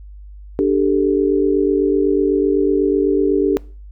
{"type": "chord", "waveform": "sine", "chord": "D suspended fourth", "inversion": "none", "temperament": "equal", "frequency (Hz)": [293.7, 392, 440], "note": ["D4", "G4", "A4"], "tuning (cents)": [0, 0, 0], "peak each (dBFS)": [-17, -16, -19], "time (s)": [0.59, 3.57], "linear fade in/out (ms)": 0, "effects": ["noise-tail reverb RT60 0.4 s tail -22 dB re dry", "added 50 Hz sine -34 dBFS peak until 3.91 s"]}